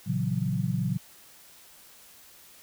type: chord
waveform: sine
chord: F# dominant seventh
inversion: first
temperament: equal with one note detuned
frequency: 116.54 / 138.59 / 166.25 / 185 Hz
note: A#2 / C#3 / E3 / F#3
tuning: 0 / 0 / +15 / 0 cents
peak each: -31 / -30 / -32 / -30 dBFS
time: 0.06-0.98 s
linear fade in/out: 20 ms
effects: white hiss -53 dBFS RMS until 2.62 s